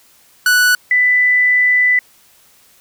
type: tone pair in turn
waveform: 45% pulse / sine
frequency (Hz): 1480 / 1991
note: F#6 / B6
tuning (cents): 0 / +14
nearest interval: perfect fourth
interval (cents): 514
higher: second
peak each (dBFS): -9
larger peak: neither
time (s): 0.46-0.75 / 0.91-1.99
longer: second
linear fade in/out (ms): 2
effects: white hiss -50 dBFS RMS until 2.8 s